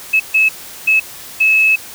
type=tone bursts at uneven times; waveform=sine; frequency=2592 Hz; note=E7; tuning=30 cents flat; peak=-8 dBFS; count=4; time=0.13-0.2 / 0.34-0.49 / 0.87-1 / 1.4-1.76 s; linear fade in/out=10 ms; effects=white hiss -33 dBFS RMS until 1.94 s